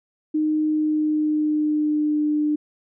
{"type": "tone with pitch glide", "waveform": "sine", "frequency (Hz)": [307.8, 300.1], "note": ["D#4", "D4"], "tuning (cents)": [-19, 38], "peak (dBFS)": -18, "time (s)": [0.34, 2.56], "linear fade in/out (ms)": 10, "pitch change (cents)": -43, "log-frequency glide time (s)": [0.66, 2.23], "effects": []}